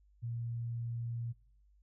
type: tone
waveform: sine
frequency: 117.4 Hz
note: A#2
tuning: 13 cents sharp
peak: -36 dBFS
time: 0.22-1.33 s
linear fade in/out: 20 ms
effects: noise-tail reverb RT60 0.5 s tail -20 dB re dry + added 50 Hz sine -63 dBFS peak until 1.82 s